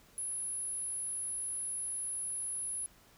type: tone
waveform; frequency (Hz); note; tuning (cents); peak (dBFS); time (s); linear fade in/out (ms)
sine; 10548; E9; 0; -35; 0.18-2.86; 0
effects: pink hiss -62 dBFS RMS until 3.17 s